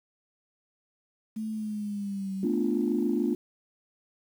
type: tone with pitch glide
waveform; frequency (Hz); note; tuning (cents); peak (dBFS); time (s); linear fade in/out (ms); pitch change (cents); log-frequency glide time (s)
sine; 218.3 to 192.25; A3 to G3; -13 to -33; -30; 1.36-2.46; 10; -220; 1.52-2.33
type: chord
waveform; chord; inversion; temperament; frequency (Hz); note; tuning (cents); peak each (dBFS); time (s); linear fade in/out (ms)
sine; B half-diminished seventh; third; equal; 220 / 246.9 / 293.7 / 349.2; A3 / B3 / D4 / F4; 0 / 0 / 0 / 0; -29; 2.43-3.35; 5
effects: tanh soft clip ceiling -15 dBFS + 9-bit